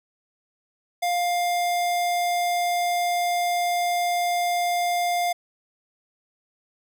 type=tone; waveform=square; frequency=703 Hz; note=F5; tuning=11 cents sharp; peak=-22 dBFS; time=1.02-5.33 s; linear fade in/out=10 ms; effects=none